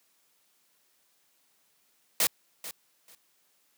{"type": "noise with echo", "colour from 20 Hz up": "white", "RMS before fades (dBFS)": -24, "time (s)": [2.2, 2.27], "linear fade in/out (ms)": 2, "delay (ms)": 440, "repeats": 2, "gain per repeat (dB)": -15, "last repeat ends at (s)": 3.15, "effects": ["white hiss -69 dBFS RMS until 3.77 s", "high-pass 150 Hz 12 dB/octave"]}